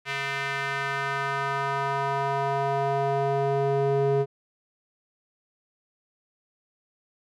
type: tone with band-pass filter sweep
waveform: square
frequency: 138.59 Hz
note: C#3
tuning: in tune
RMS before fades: -26 dBFS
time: 0.05-4.26 s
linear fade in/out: 50 ms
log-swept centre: 2200 to 420 Hz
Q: 1.8
effects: none